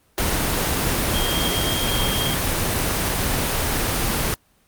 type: tone in noise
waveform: sine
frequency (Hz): 3221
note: G7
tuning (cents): +46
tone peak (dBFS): -24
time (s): 1.14-2.34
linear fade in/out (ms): 0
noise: pink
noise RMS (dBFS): -21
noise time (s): 0.18-4.34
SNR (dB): -6
effects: pink hiss -60 dBFS RMS until 4.67 s + Opus 24 kbps